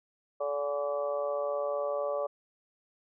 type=harmonic tone with a mistuned harmonic; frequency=143.9 Hz; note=D3; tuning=35 cents flat; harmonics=3 / 4 / 5 / 6 / 7 / 8; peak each=-38 / -30 / -42 / -45 / -47 / -39 dBFS; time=0.4-2.27 s; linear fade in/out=10 ms; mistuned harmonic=6; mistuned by=-58 cents; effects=none